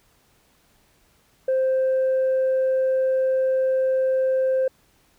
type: tone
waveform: sine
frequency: 523.3 Hz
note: C5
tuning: in tune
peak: -16 dBFS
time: 1.48-4.68 s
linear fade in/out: 5 ms
effects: tanh soft clip ceiling -16 dBFS + pink hiss -61 dBFS RMS until 5.18 s